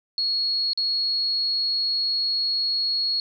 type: tone with dropouts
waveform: sine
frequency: 4326 Hz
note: C#8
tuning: 43 cents flat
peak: -21 dBFS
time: 0.18-3.2 s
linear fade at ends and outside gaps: 1 ms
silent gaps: 0.733-0.775 s
effects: none